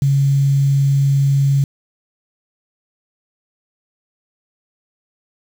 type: tone with quantisation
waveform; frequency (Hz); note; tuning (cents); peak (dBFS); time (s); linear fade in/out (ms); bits
sine; 138.59; C#3; 0; -11; 0.02-1.64; 2; 6
effects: none